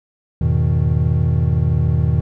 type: chord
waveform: triangle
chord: E major seventh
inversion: none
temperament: equal with one note detuned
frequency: 82.41 / 103.83 / 123.47 / 157.19 Hz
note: E2 / G#2 / B2 / D#3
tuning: 0 / 0 / 0 / +18 cents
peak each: -16 / -21 / -16 / -17 dBFS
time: 0.41-2.21 s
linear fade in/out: 5 ms
effects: none